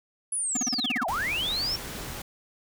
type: linear two-way sweep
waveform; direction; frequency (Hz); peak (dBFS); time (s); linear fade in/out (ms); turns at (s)
sine; down then up; 10360 to 623 to 5540; -26; 0.32-1.76; 5; 1.07
type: tone bursts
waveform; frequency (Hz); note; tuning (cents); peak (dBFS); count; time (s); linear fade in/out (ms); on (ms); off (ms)
square; 247.2; B3; +2; -27; 9; 0.55-1.035; 5; 21; 37
type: noise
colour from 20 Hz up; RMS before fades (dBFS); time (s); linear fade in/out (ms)
pink; -37; 1.08-2.22; 5
effects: none

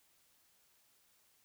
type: silence
effects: white hiss -71 dBFS RMS until 1.44 s

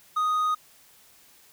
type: tone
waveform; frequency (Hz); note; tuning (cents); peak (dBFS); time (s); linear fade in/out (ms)
triangle; 1244.5; D#6; 0; -20; 0.16-0.55; 10
effects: white hiss -56 dBFS RMS until 1.52 s

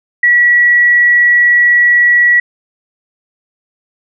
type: tone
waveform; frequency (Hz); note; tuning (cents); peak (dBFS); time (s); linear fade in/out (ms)
sine; 1934; B6; -37; -5; 0.23-2.4; 5
effects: none

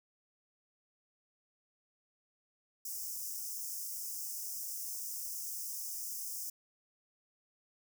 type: high-pass noise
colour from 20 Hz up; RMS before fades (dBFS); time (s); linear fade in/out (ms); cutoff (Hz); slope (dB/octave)
white; -41; 2.85-6.5; 5; 5100; 96
effects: none

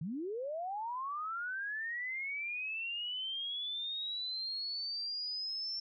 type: linear sweep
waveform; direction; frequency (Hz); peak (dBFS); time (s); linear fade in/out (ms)
sine; up; 142.6 to 5410; -36; 0.01-5.8; 5
effects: none

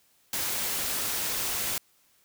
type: noise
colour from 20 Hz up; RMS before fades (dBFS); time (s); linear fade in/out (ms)
white; -30; 0.33-1.78; 2
effects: white hiss -65 dBFS RMS until 2.24 s

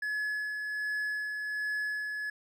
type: tone with tremolo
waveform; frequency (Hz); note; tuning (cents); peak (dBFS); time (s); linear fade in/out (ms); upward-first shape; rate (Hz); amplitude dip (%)
triangle; 1702; G#6; +42; -28; 0.02-2.3; 5; sine; 1.3; 35
effects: none

